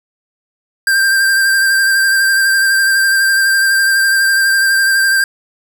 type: tone with vibrato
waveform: square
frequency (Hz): 1581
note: G6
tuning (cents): +14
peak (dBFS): -10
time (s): 0.87-5.24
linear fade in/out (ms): 2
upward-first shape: sine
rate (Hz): 12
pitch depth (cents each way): 23
effects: none